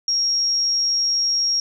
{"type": "tone", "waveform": "sine", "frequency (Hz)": 5588, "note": "F8", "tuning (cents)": 0, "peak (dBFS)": -17, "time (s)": [0.08, 1.6], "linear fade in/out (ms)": 2, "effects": ["9-bit"]}